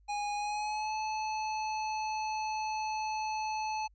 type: tone with pitch glide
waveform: square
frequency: 825 to 865.5 Hz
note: G#5 to A5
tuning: -12 to -29 cents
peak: -33 dBFS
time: 0.08-3.88 s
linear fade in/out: 20 ms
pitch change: +83 cents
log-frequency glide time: 0.36-0.94 s
effects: added 50 Hz sine -60 dBFS peak until 3.94 s + resampled to 16000 Hz